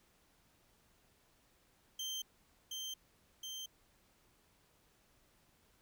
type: tone with echo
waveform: 30% pulse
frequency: 3136 Hz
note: G7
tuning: in tune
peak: -36 dBFS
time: 1.99-2.22 s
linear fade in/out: 5 ms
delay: 720 ms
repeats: 2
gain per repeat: -2 dB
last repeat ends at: 3.66 s
effects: pink hiss -71 dBFS RMS until 5.81 s